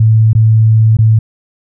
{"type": "tone with dropouts", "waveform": "sine", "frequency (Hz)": 110.6, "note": "A2", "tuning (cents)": 9, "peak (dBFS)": -4, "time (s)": [0, 1.19], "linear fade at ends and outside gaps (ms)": 5, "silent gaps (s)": [[0.332, 0.35], [0.97, 0.987]], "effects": []}